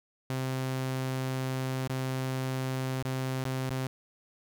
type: tone with dropouts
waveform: sawtooth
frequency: 130.81 Hz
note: C3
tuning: in tune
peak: -26 dBFS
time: 0.3-3.87 s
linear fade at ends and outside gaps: 0 ms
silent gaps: 1.876-1.896 / 3.025-3.051 / 3.44-3.453 / 3.694-3.706 s
effects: none